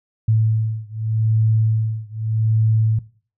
sine beating tone pair, 110 / 110.83 Hz, A2 / A2, 0 / +13 cents, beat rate 0.83 Hz, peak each -18 / -19 dBFS, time 0.28-2.99 s, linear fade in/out 5 ms, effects noise-tail reverb RT60 0.4 s tail -18 dB re dry

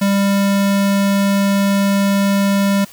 square tone, 198.5 Hz, G3, 22 cents sharp, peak -13 dBFS, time 0.01-2.85 s, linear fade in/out 10 ms, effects white hiss -41 dBFS RMS until 2.92 s

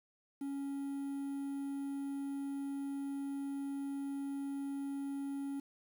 triangle tone with quantisation, 278 Hz, C#4, 5 cents sharp, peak -35 dBFS, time 0.41-5.6 s, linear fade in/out 5 ms, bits 10, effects none

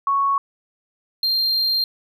sine / triangle tone pair in turn, 1108.7 / 4186 Hz, C#6 / C8, 0 / 0 cents, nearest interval octave + major seventh, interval 2300 cents, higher second, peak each -16 dBFS, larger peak neither, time 0.07-0.38 / 1.23-1.84 s, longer second, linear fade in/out 2 ms, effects none

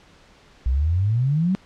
sine exponential sweep, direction up, 60 to 196 Hz, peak -17 dBFS, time 0.66-1.55 s, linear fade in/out 0 ms, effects pink hiss -52 dBFS RMS until 1.65 s + low-pass 5000 Hz 12 dB/octave

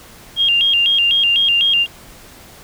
sine tone with vibrato, 3012 Hz, F#7, 30 cents sharp, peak -11 dBFS, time 0.36-1.87 s, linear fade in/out 50 ms, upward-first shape square, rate 4 Hz, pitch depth 130 cents each way, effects pink hiss -41 dBFS RMS until 2.63 s

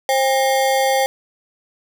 square ring-modulated tone, 667 Hz, E5, 20 cents sharp, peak -12 dBFS, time 0.09-1.06 s, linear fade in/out 0 ms, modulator 136 Hz, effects none

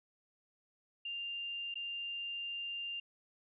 sine tone with dropouts, 2794 Hz, F7, in tune, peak -38 dBFS, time 1.05-3 s, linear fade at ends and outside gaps 5 ms, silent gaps 1.742-1.755 s, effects none

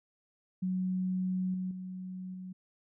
sine tone with level steps, 185 Hz, F#3, in tune, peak -29 / -32 / -38 / -40 dBFS, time 0.62-2.53 s, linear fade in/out 10 ms, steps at 1.54 / 1.71 / 2.34 s, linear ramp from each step 2 ms, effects none

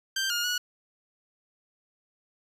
15% pulse tone with pitch steps, 1570 / 1422 / 1460 Hz, G6 / F6 / F#6, +2 / +31 / -24 cents, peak -20 dBFS, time 0.16-0.58 s, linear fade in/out 5 ms, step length 140 ms, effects resampled to 32000 Hz

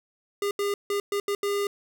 square tone bursts at uneven times, 404.5 Hz, G#4, 46 cents flat, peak -25 dBFS, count 6, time 0.42-0.51 / 0.59-0.74 / 0.9-1 / 1.12-1.2 / 1.28-1.35 / 1.43-1.67 s, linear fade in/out 2 ms, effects none

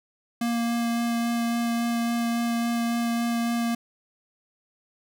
square tone with vibrato, 234.2 Hz, A#3, 8 cents sharp, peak -24 dBFS, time 0.41-3.75 s, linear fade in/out 5 ms, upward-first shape sine, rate 3.6 Hz, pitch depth 8 cents each way, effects none

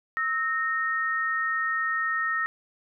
sine tone pair together, 1300 / 1848.1 Hz, E6 / A#6, -24 / -15 cents, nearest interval tritone, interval 609 cents, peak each -28 / -26 dBFS, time 0.17-2.46 s, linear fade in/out 0 ms, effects none

